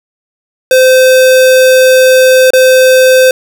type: tone with dropouts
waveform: square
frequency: 516 Hz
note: C5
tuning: 24 cents flat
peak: -3 dBFS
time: 0.71-3.31 s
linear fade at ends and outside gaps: 2 ms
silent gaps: 2.505-2.534 s
effects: none